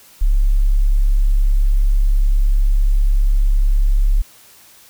sine tone, 34.65 Hz, C#1, in tune, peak -10 dBFS, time 0.21-4.22 s, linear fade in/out 10 ms, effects white hiss -46 dBFS RMS until 4.89 s

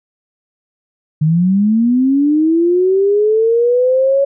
sine linear sweep, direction up, 149.5 to 559 Hz, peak -9 dBFS, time 1.21-4.25 s, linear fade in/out 10 ms, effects none

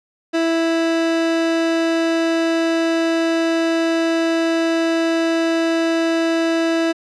30% pulse tone, 329.6 Hz, E4, in tune, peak -13 dBFS, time 0.33-6.93 s, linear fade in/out 20 ms, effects low-pass 5000 Hz 12 dB/octave

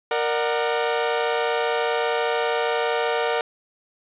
sawtooth chord, Bb augmented, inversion none, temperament equal with one note detuned, 466.2 / 599 / 740 Hz, Bb4 / D5 / F#5, 0 / +34 / 0 cents, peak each -19 / -23 / -23 dBFS, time 0.11-3.41 s, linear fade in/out 2 ms, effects resampled to 8000 Hz + 9-bit

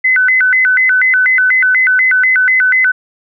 sine tone with vibrato, 1751 Hz, A6, 9 cents flat, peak -7 dBFS, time 0.04-2.92 s, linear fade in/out 10 ms, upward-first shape square, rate 4.1 Hz, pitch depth 260 cents each way, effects none

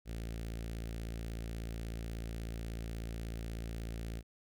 sawtooth tone with notch filter, 56.4 Hz, A1, 44 cents sharp, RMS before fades -41 dBFS, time 0.05-4.23 s, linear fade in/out 50 ms, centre 1000 Hz, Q 1, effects none

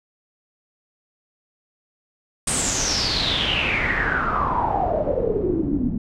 pink noise with low-pass filter sweep, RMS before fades -22 dBFS, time 2.47-5.98 s, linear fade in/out 5 ms, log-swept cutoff 8900 to 220 Hz, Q 8.7, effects none

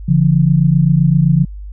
sine tone pair together, 142.26 / 170 Hz, C#3 / F3, +45 / -46 cents, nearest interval minor third, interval 309 cents, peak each -11 dBFS, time 0.08-1.45 s, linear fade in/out 10 ms, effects added 50 Hz sine -26 dBFS peak until 1.72 s

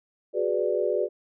sine chord, G# half-diminished seventh, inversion third, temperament equal, 370 / 415.3 / 493.9 / 587.3 Hz, F#4 / G#4 / B4 / D5, 0 / 0 / 0 / 0 cents, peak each -28 dBFS, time 0.33-1.09 s, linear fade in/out 50 ms, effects none

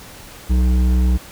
sine tone with hard clipping, 62.1 Hz, B1, 10 cents sharp, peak -14 dBFS, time 0.49-1.18 s, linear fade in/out 20 ms, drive 10 dB, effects pink hiss -39 dBFS RMS until 1.31 s

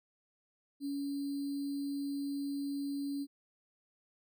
sine tone with sample-and-hold, 281.3 Hz, C#4, 26 cents sharp, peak -34 dBFS, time 0.8-3.27 s, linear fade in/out 50 ms, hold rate 4410 Hz, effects none

